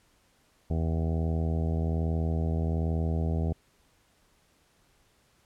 harmonic tone with a mistuned harmonic, 81.2 Hz, E2, 26 cents flat, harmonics 1 / 2 / 3 / 4 / 5 / 6 / 7 / 8 / 9 / 10, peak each -27 / -31 / -37 / -42 / -40 / -43 / -48 / -43 / -47 / -51 dBFS, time 0.7-3.53 s, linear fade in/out 5 ms, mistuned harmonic 10, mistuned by -49 cents, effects pink hiss -66 dBFS RMS until 5.45 s + low-pass 12000 Hz 12 dB/octave

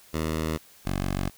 10% pulse tone pair in turn, 79.1 / 47.03 Hz, D#2 / F#1, +29 / +29 cents, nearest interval major sixth, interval 900 cents, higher first, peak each -18 / -18 dBFS, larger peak neither, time 0.13-0.58 / 0.85-1.3 s, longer neither, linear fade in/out 20 ms, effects white hiss -54 dBFS RMS until 1.37 s

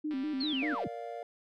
sine tone with vibrato, 283.8 Hz, C#4, 41 cents sharp, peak -31 dBFS, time 0.04-0.75 s, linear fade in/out 10 ms, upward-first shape square, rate 5.1 Hz, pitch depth 120 cents each way
click train, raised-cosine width 0.3 ms, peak -34 dBFS, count 144, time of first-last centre 0.11-0.84 s, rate 196 Hz
sine linear sweep, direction down, 4435 to 58.27 Hz, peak -33 dBFS, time 0.4-0.88 s, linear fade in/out 10 ms
triangle chord, Bb major, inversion none, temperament just, 466.2 / 582.7 / 699.2 Hz, Bb4 / D5 / F5, 0 / -14 / +2 cents, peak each -41 / -42 / -39 dBFS, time 0.62-1.23 s, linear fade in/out 2 ms
effects none

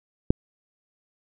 click, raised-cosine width 3 ms, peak -4 dBFS, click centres 0.305 s, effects none

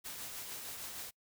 white noise with tremolo, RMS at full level -43 dBFS, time 0.04-1.11 s, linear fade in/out 20 ms, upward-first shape triangle, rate 6.5 Hz, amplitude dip 35%, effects noise-tail reverb RT60 0.1 s tail -25 dB re dry

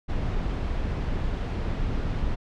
brown noise, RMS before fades -27 dBFS, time 0.08-2.36 s, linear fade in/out 20 ms, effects low-pass 4000 Hz 12 dB/octave

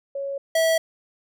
sine / square tone pair in turn, 554.4 / 651 Hz, C#5 / E5, 0 / -22 cents, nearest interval minor third, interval 278 cents, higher second, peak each -26 / -18 dBFS, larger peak second, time 0.15-0.38 / 0.55-0.78 s, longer neither, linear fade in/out 5 ms, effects none

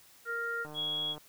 harmonic tone, 466.2 Hz, A#4, in tune, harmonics 1 / 3 / 4, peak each -40 / -33 / -44 dBFS, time 0.25-0.67 s, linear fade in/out 50 ms
click train, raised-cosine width 1 ms, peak -33 dBFS, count 81, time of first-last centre 0.65-1.18 s, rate 151 Hz
sine tone, 3329 Hz, G#7, 3 cents sharp, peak -31 dBFS, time 0.74-1.16 s, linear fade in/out 50 ms
effects white hiss -59 dBFS RMS until 1.28 s

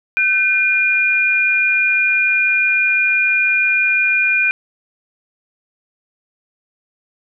sine tone pair together, 1527.1 / 2422 Hz, G6 / D#7, -46 / -47 cents, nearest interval minor sixth, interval 799 cents, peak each -19 / -13 dBFS, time 0.17-4.51 s, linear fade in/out 0 ms, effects none

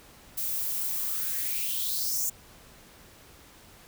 violet noise with high-pass filter sweep, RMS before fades -30 dBFS, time 0.37-2.3 s, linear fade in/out 10 ms, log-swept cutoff 380 to 7100 Hz, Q 4.8, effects pink hiss -53 dBFS RMS until 3.87 s

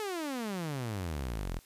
sawtooth exponential sweep, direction down, 440 to 38.17 Hz, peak -30 dBFS, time 0-1.59 s, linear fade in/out 0 ms, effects white hiss -60 dBFS RMS until 1.65 s + resampled to 32000 Hz

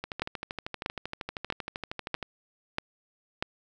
two click trains, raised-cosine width 0.3 ms, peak -12 / -18 dBFS, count 6 / 29, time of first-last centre 0.22-3.425 / 0.04-2.228 s, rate 1.56 / 12.8 Hz, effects none

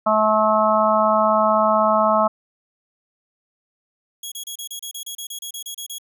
harmonic tone, 215.9 Hz, A3, 33 cents flat, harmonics 1 / 3 / 4 / 5 / 6, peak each -25 / -18 / -22 / -20 / -21 dBFS, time 0.06-2.28 s, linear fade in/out 10 ms
15% pulse tone bursts, 3322 Hz, G#7, in tune, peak -22 dBFS, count 15, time 4.23-5.984 s, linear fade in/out 5 ms, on 88 ms, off 31 ms
effects none

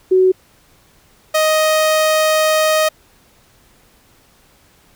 sine / sawtooth tone pair in turn, 373.1 / 624.7 Hz, F#4 / D#5, +14 / +7 cents, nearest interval major sixth, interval 893 cents, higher second, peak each -8 dBFS, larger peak neither, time 0.11-0.32 / 1.34-2.89 s, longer second, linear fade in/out 10 ms, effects pink hiss -52 dBFS RMS until 4.95 s

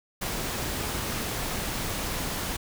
pink noise, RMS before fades -31 dBFS, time 0.21-2.57 s, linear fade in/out 10 ms, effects none

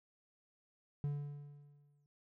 triangle tone with exponential decay, 144.6 Hz, D3, 27 cents flat, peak -31 dBFS, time 1.04-2.06 s, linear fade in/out 0 ms, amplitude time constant 220 ms, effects none

